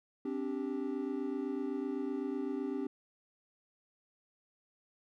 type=chord; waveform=triangle; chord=C suspended second; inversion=none; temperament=equal with one note detuned; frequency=261.6 / 289.5 / 392 Hz; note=C4 / D4 / G4; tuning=0 / -25 / 0 cents; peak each=-36 / -36 / -37 dBFS; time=0.25-2.87 s; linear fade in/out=5 ms; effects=none